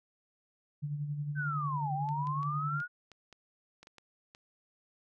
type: tone with tremolo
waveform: sine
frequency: 146.3 Hz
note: D3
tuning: 6 cents flat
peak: -31 dBFS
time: 0.82-2.82 s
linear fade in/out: 20 ms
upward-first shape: sine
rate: 11 Hz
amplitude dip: 50%
type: linear two-way sweep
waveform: sine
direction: down then up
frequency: 1568 to 759 to 1469 Hz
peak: -33 dBFS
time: 1.35-2.88 s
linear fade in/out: 50 ms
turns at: 1.93 s
type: clicks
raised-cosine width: 0.2 ms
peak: -35 dBFS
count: 10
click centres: 2.089 / 2.271 / 2.431 / 2.802 / 3.117 / 3.327 / 3.83 / 3.871 / 3.983 / 4.349 s
effects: none